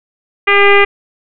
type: tone with frequency modulation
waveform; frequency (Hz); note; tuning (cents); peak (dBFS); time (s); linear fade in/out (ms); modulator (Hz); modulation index
sine; 1207; D6; +47; -5; 0.47-0.85; 10; 402; 3.3
effects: none